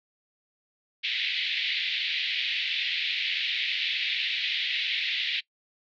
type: band-pass noise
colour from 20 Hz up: white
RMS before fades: -29 dBFS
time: 1.03-5.41 s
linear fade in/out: 20 ms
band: 2000 to 3900 Hz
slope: 48 dB/octave
effects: noise-tail reverb RT60 0.1 s tail -22 dB re dry